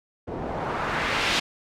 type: noise with low-pass filter sweep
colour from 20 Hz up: white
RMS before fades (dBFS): -27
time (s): 0.27-1.4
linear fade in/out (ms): 10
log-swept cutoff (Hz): 430 to 3700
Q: 1.2
effects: none